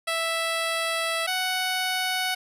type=tone pair in turn; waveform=10% pulse; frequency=659.3 / 742.4 Hz; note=E5 / F#5; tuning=0 / +6 cents; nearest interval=major second; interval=206 cents; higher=second; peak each=-16 dBFS; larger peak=neither; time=0.07-1.27 / 1.27-2.35 s; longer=first; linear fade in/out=10 ms; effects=resampled to 32000 Hz

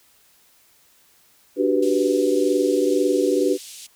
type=chord; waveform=sine; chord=G major seventh; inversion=second; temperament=equal; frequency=293.7 / 370 / 392 / 493.9 Hz; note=D4 / F#4 / G4 / B4; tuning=0 / 0 / 0 / 0 cents; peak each=-22 dBFS; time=1.56-3.58 s; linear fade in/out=50 ms
type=band-pass noise; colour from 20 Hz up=white; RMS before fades=-40 dBFS; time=1.82-3.87 s; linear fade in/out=10 ms; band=2800 to 9800 Hz; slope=24 dB/octave
effects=white hiss -57 dBFS RMS until 3.95 s

